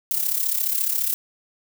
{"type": "noise with amplitude modulation", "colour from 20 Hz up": "violet", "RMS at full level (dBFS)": -20, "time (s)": [0.11, 1.14], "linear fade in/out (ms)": 0, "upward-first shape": "sine", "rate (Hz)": 34.5, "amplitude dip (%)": 70, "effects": []}